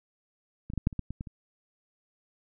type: clicks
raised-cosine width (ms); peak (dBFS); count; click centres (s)
5; -25 / -24 / -17 / -10 / -28 / -18 / -23 / -23 / -29; 9; 0.701 / 0.736 / 0.777 / 0.871 / 0.928 / 0.993 / 1.106 / 1.209 / 1.272
effects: none